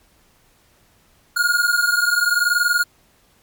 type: tone pair together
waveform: square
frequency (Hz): 1421 / 1441.7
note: F6 / F#6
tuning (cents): +30 / -45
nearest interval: unison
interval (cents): 25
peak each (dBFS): -19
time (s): 1.36-2.84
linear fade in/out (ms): 10
effects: pink hiss -57 dBFS RMS until 3.42 s + MP3 96 kbps